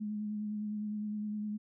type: tone with vibrato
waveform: sine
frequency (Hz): 210.6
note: G#3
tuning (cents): +24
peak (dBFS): -34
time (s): 0-1.58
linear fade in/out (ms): 20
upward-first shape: sine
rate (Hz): 9.8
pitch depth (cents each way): 21
effects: none